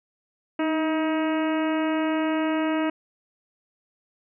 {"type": "harmonic tone with a mistuned harmonic", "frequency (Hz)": 317.7, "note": "D#4", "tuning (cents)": 36, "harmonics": [1, 2, 3, 4, 5, 6, 7, 8, 9], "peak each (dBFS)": [-23, -29, -33, -35, -37, -39, -40, -41, -42], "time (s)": [0.59, 2.9], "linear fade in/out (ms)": 5, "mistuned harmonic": 1, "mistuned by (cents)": -35, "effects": []}